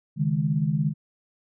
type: chord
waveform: sine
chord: C# suspended second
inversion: none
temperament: equal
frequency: 138.59 / 155.56 / 207.7 Hz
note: C#3 / D#3 / G#3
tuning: 0 / 0 / 0 cents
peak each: -27 / -23 / -28 dBFS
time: 0.16-0.94 s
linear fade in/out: 50 ms
effects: none